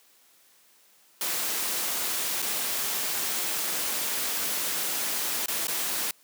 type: noise with dropouts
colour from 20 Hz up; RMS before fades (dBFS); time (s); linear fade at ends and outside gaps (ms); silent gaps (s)
white; -29; 1.21-6.11; 2; 2.42-2.424 / 5.46-5.482 / 5.671-5.681
effects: white hiss -60 dBFS RMS until 6.23 s + high-pass 200 Hz 12 dB/octave